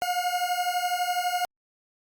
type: beating tone pair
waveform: 40% pulse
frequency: 711 / 723 Hz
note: F5 / F#5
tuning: +31 / -40 cents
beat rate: 12 Hz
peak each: -27 dBFS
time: 0.02-1.45 s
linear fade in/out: 0 ms
effects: Opus 48 kbps